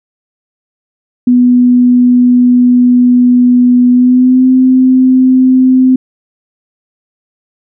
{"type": "tone with pitch glide", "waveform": "sine", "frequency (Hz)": [246.8, 257.7], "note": ["B3", "C4"], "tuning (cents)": [-1, -26], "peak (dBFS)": -3, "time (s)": [1.27, 5.96], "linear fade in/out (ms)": 5, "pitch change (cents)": 75, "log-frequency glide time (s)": [3.9, 4.46], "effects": []}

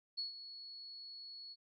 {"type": "tone with ADSR envelope", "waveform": "sine", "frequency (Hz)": 4375, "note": "C#8", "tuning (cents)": -24, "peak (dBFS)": -36, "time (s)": [0.17, 1.56], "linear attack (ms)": 18, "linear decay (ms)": 130, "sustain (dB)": -12, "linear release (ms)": 41, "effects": []}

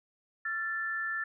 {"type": "tone pair together", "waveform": "sine", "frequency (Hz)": [1364.5, 1760], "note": ["F6", "A6"], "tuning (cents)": [-41, 0], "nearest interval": "major third", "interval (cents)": 441, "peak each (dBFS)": [-37, -32], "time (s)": [0.45, 1.24], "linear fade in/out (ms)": 5, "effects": []}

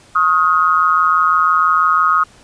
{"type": "tone with amplitude modulation", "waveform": "sine", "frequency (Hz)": 1257, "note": "D#6", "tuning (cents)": 17, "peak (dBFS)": -6, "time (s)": [0.15, 2.24], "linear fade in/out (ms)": 10, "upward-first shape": "sine", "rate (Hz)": 166, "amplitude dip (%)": 90, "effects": ["pink hiss -46 dBFS RMS until 2.43 s", "resampled to 22050 Hz"]}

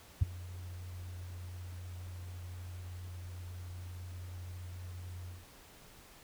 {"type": "tone with ADSR envelope", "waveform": "sine", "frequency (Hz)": 89.6, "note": "F2", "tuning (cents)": 45, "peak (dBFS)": -18, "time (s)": [0.21, 5.46], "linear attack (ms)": 14, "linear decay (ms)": 12, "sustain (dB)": -24, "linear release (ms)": 170, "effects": ["tanh soft clip ceiling -18 dBFS", "pink hiss -57 dBFS RMS until 6.23 s"]}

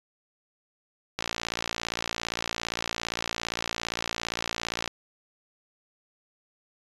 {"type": "click train", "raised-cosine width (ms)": 0.2, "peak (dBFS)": -11, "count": 213, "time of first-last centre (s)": [1.19, 4.877], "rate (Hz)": 57.5, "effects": ["resampled to 24000 Hz"]}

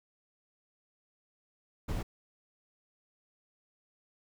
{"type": "noise", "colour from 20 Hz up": "brown", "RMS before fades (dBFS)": -34, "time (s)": [1.88, 2.03], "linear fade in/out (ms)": 10, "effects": []}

